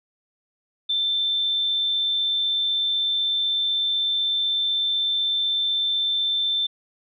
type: tone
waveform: sine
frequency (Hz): 3552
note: A7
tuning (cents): +16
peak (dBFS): -20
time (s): 0.89-6.67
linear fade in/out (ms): 10
effects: none